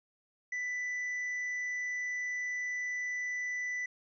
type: tone with tanh clipping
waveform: sine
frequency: 1985 Hz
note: B6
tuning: 8 cents sharp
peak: -34 dBFS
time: 0.52-3.86 s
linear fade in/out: 5 ms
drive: 4 dB
effects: resampled to 16000 Hz